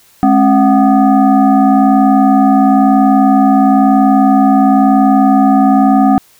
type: tone with frequency modulation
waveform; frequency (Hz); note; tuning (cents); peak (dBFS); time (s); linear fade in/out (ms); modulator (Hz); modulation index
sine; 270.5; C#4; -42; -5; 0.23-6.18; 0; 480; 1.2
effects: white hiss -47 dBFS RMS until 6.39 s